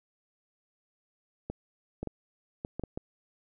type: clicks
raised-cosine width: 2 ms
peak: -21 dBFS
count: 7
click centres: 1.5 / 2.03 / 2.073 / 2.649 / 2.796 / 2.837 / 2.975 s
effects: none